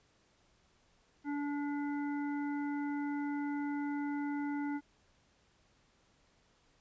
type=harmonic tone; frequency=288.6 Hz; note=D4; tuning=30 cents flat; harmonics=1 / 3 / 5 / 7; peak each=-34 / -44 / -48 / -51 dBFS; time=1.24-4.81 s; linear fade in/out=50 ms; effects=pink hiss -70 dBFS RMS until 6.8 s + resampled to 16000 Hz